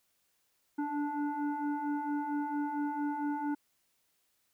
sine tone with frequency modulation, 293.7 Hz, D4, in tune, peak -31 dBFS, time 0.78-3.55 s, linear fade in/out 10 ms, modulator 583 Hz, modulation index 1.2, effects white hiss -75 dBFS RMS until 4.53 s

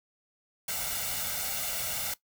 white noise with comb filter, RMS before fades -33 dBFS, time 0.68-2.14 s, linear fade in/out 5 ms, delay 1.4 ms, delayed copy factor +0.7, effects noise-tail reverb RT60 0.1 s tail -17 dB re dry

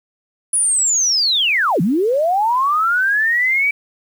sine linear two-way sweep, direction down then up, 10000 to 152 to 2311 Hz, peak -13 dBFS, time 0.53-3.71 s, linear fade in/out 5 ms, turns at 1.81 s, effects 7-bit

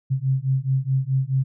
sine beating tone pair, 130.81 / 135.51 Hz, C3 / C#3, 0 / -39 cents, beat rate 4.7 Hz, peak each -22 dBFS, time 0.1-1.44 s, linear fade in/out 20 ms, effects none

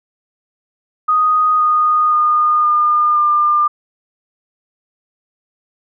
sine tone with pitch steps, 1244 / 1232.6 / 1221.2 / 1210 / 1198.9 Hz, D#6 / D#6 / D#6 / D#6 / D6, -1 / -17 / -33 / -49 / +35 cents, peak -10 dBFS, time 1.08-3.68 s, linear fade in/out 10 ms, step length 520 ms, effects none

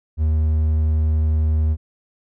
triangle tone, 77.78 Hz, D#2, in tune, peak -13 dBFS, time 0.17-1.77 s, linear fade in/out 50 ms, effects none

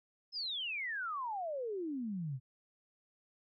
sine exponential sweep, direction down, 5274 to 122.2 Hz, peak -36 dBFS, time 0.32-2.4 s, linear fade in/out 50 ms, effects none

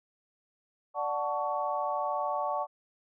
sine chord, D major seventh, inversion none, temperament equal with one note detuned, 587.3 / 740 / 880 / 1121.6 Hz, D5 / F#5 / A5 / C#6, 0 / 0 / 0 / +20 cents, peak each -34 dBFS, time 0.94-2.67 s, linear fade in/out 50 ms, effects none

